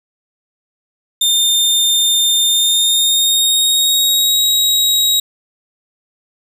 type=tone with pitch glide; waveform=sawtooth; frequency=3617 to 3814 Hz; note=A7 to A#7; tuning=+47 to +39 cents; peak=-8 dBFS; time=1.21-5.2 s; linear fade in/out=5 ms; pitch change=+92 cents; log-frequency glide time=2.45-4.45 s; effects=none